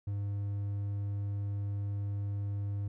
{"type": "tone", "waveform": "triangle", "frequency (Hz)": 101, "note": "G#2", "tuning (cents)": -48, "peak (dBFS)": -30, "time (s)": [0.07, 2.88], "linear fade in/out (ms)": 5, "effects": []}